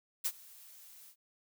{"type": "noise with ADSR envelope", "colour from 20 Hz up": "blue", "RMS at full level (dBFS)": -31, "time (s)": [0.24, 1.16], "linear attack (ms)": 17, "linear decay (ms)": 57, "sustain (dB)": -24, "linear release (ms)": 79, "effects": []}